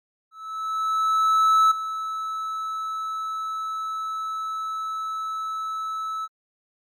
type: tone with ADSR envelope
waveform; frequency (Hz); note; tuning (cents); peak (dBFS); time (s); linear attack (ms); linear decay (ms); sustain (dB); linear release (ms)
triangle; 1305; E6; -18; -12; 0.31-6.28; 1400; 9; -13; 41
effects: Opus 48 kbps